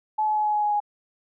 sine tone with pitch steps, 859 / 854.1 / 849.1 / 844.2 / 839.4 / 834.5 / 829.7 Hz, A5 / G#5 / G#5 / G#5 / G#5 / G#5 / G#5, -42 / +48 / +38 / +28 / +18 / +8 / -2 cents, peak -20 dBFS, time 0.18-0.803 s, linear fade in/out 10 ms, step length 89 ms, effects none

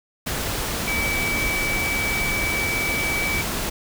sine tone in noise, 2296 Hz, D7, 40 cents flat, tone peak -23 dBFS, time 0.87-3.42 s, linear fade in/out 10 ms, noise pink, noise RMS -26 dBFS, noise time 0.26-3.7 s, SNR 0 dB, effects none

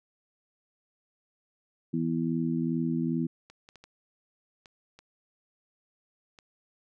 harmonic tone, 82.41 Hz, E2, in tune, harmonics 2 / 3 / 4, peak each -30 / -29 / -33 dBFS, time 1.93-3.27 s, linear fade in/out 10 ms
clicks, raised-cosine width 0.2 ms, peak -33 dBFS, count 7, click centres 3.5 / 3.689 / 3.757 / 3.84 / 4.658 / 4.99 / 6.388 s
effects none

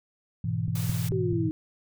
sine chord, E major, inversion first, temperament equal, 103.83 / 123.47 / 164.81 Hz, G#2 / B2 / E3, 0 / 0 / 0 cents, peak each -30 dBFS, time 0.44-1.5 s, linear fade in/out 5 ms
click train, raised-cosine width 5 ms, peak -24 dBFS, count 4, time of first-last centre 0.68-1.329 s, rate 4.62 Hz
white noise, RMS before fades -39 dBFS, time 0.75-1.09 s, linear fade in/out 5 ms
sine exponential sweep, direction down, 387.9 to 310.1 Hz, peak -27 dBFS, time 1.12-1.51 s, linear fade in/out 0 ms
effects none

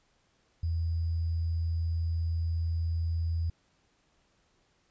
sine tone with sample-and-hold, 83 Hz, E2, 12 cents sharp, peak -27 dBFS, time 0.63-3.5 s, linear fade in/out 5 ms, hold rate 4900 Hz, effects pink hiss -70 dBFS RMS until 4.9 s + resampled to 16000 Hz

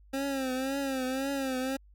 25% pulse tone with vibrato, 267 Hz, C4, 35 cents sharp, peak -26 dBFS, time 0.13-1.77 s, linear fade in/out 10 ms, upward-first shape triangle, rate 1.9 Hz, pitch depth 87 cents each way, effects added 50 Hz sine -54 dBFS peak until 1.94 s

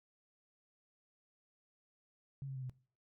sine tone with pitch steps, 137.5 / 134.13 / 130.84 / 127.63 Hz, C#3 / C3 / C3 / C3, -14 / +43 / 0 / -43 cents, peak -40 dBFS, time 2.42-2.696 s, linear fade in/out 0 ms, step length 69 ms, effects noise-tail reverb RT60 0.4 s tail -19 dB re dry

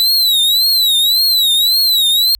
45% pulse tone with vibrato, 3947 Hz, B7, 2 cents flat, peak -9 dBFS, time 0-2.35 s, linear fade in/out 0 ms, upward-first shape triangle, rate 1.8 Hz, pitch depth 160 cents each way, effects added 50 Hz sine -43 dBFS peak until 2.39 s

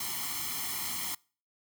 white noise with comb filter, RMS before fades -35 dBFS, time 0-1.15 s, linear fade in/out 5 ms, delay 0.95 ms, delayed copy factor +0.85, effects noise-tail reverb RT60 0.4 s tail -25 dB re dry + high-pass 100 Hz 12 dB/octave

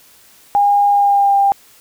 sine tone with pitch glide, 812 to 796.2 Hz, G#5 to G5, -39 to +27 cents, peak -9 dBFS, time 0.55-1.52 s, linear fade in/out 0 ms, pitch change -34 cents, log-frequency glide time 0.9-1.37 s, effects white hiss -47 dBFS RMS until 1.8 s

